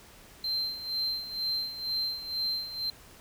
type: tone with tremolo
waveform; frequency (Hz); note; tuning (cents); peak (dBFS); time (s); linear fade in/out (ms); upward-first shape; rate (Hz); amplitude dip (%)
triangle; 4128; C8; -24; -25; 0.44-2.9; 2; sine; 2.1; 75
effects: tanh soft clip ceiling -22 dBFS + pink hiss -53 dBFS RMS until 3.2 s